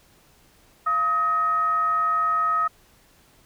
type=tone with frequency modulation; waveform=sine; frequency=1269 Hz; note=D#6; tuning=34 cents sharp; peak=-19 dBFS; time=0.86-2.68 s; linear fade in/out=10 ms; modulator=578 Hz; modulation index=0.31; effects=pink hiss -57 dBFS RMS until 3.45 s